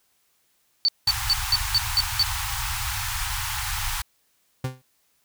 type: tone bursts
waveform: sine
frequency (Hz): 4520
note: C#8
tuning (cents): +33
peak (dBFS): -16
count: 7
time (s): 0.85-2.228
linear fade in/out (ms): 0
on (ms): 34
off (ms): 190
type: band-stop noise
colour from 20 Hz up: pink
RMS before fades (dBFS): -28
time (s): 1.07-4.02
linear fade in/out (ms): 5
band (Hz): 120 to 780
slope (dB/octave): 96
type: tone with exponential decay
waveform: 40% pulse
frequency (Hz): 129.2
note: C3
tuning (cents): -21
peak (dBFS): -22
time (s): 4.64-4.82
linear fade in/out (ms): 5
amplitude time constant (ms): 39
effects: white hiss -67 dBFS RMS until 5.24 s